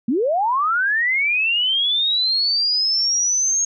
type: linear sweep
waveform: sine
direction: up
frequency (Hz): 210.2 to 6560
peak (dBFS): -16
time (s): 0.08-3.65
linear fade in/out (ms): 5
effects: none